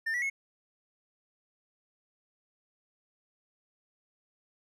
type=tone with pitch steps; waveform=triangle; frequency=1799 / 1945 / 2182 Hz; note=A6 / B6 / C#7; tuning=+38 / -27 / -28 cents; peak=-27 dBFS; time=0.06-0.3 s; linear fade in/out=10 ms; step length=80 ms; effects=none